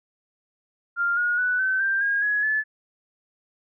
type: tone with pitch steps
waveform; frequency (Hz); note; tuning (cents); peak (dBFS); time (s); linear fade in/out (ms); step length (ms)
sine; 1396.9 / 1440.3 / 1485.1 / 1531.3 / 1578.9 / 1628 / 1678.6 / 1730.7; F6 / F#6 / F#6 / G6 / G6 / G#6 / G#6 / A6; 0 / -47 / +6 / -41 / +12 / -35 / +18 / -29; -20; 0.96-2.64; 50; 210
effects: none